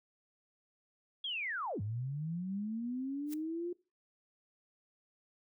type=linear two-way sweep; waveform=sine; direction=down then up; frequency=3370 to 98 to 356.1 Hz; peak=-35 dBFS; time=1.24-3.73 s; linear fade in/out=5 ms; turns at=1.81 s
type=noise with exponential growth; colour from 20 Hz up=blue; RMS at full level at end=-40 dBFS; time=3.26-3.34 s; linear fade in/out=5 ms; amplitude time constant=17 ms
effects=noise-tail reverb RT60 0.3 s tail -21 dB re dry